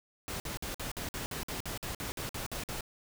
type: noise bursts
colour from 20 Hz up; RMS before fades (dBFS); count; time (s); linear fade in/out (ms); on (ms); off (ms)
pink; -38; 15; 0.28-2.808; 0; 120; 52
effects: none